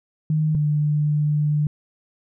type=tone pair in turn; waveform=sine; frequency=154.8 / 149.27 Hz; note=D#3 / D3; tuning=-9 / +29 cents; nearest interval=minor second; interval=62 cents; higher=first; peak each=-17 dBFS; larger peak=neither; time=0.3-0.55 / 0.55-1.67 s; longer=second; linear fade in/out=2 ms; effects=none